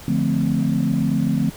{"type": "chord", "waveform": "sine", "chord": "D minor seventh", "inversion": "none", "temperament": "equal with one note detuned", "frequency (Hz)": [146.83, 174.61, 220, 258.5], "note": ["D3", "F3", "A3", "C4"], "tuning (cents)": [0, 0, 0, -21], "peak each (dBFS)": [-22, -22, -21, -22], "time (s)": [0.08, 1.5], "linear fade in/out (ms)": 2, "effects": ["tanh soft clip ceiling -9 dBFS", "pink hiss -40 dBFS RMS until 1.56 s"]}